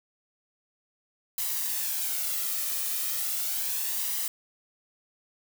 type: noise with flanger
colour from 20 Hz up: blue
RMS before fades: -30 dBFS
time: 1.38-4.28 s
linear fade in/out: 2 ms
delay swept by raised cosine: 1 to 1.65 ms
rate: 0.35 Hz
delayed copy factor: +0.5
effects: none